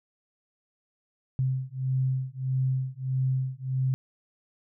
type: beating tone pair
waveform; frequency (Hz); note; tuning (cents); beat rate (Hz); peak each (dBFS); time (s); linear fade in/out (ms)
sine; 130.1 / 131.7; C3 / C3; -9 / +12; 1.6; -28 / -28; 1.39-3.94; 0
effects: none